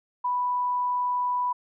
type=tone; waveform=sine; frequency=987.8 Hz; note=B5; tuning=in tune; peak=-23 dBFS; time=0.24-1.53 s; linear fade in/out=10 ms; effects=none